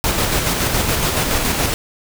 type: noise with tremolo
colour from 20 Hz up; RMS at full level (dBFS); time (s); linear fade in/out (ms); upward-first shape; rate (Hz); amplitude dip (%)
pink; -17; 0.04-1.74; 0; square; 7.1; 30
effects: none